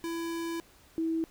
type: tone pair in turn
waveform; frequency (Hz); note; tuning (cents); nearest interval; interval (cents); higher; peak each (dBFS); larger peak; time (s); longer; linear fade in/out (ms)
square / sine; 333.6 / 325.4; E4 / E4; +21 / -22; unison; 43; first; -33 / -27; second; 0.04-0.6 / 0.98-1.24; first; 0
effects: pink hiss -59 dBFS RMS until 1.3 s